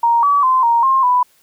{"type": "tone with pitch steps", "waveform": "sine", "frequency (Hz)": [935, 1143, 1034, 934, 1063, 992], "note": ["A#5", "D6", "C6", "A#5", "C6", "B5"], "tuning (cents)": [5, -47, -21, 3, 27, 7], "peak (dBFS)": -10, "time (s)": [0.03, 1.23], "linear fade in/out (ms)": 5, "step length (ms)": 200, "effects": ["white hiss -55 dBFS RMS until 1.42 s"]}